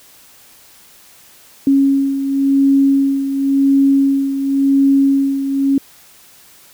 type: beating tone pair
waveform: sine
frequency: 274.6 / 275.53 Hz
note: C#4 / C#4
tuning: -16 / -10 cents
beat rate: 0.93 Hz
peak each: -11 / -18 dBFS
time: 1.67-5.78 s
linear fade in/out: 2 ms
effects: white hiss -45 dBFS RMS until 6.73 s